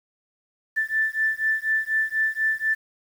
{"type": "beating tone pair", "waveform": "sine", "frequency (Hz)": [1762, 1766.1], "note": ["A6", "A6"], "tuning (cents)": [2, 6], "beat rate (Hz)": 4.1, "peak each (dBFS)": -24, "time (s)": [0.76, 2.75], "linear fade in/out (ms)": 20, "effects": ["8-bit"]}